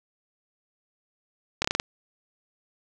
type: slowing click train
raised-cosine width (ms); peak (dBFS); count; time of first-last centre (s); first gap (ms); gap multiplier
0.2; -6; 6; 1.62-1.799; 25; 1.18
effects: none